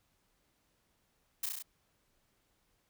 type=noise with echo; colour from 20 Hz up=blue; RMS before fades=-34 dBFS; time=1.43-1.46 s; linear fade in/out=5 ms; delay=33 ms; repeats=5; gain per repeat=-2 dB; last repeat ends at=1.625 s; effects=pink hiss -75 dBFS RMS until 2.89 s